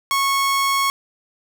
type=tone; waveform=sawtooth; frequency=1100 Hz; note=C#6; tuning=14 cents flat; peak=-13 dBFS; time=0.11-0.9 s; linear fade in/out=0 ms; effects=none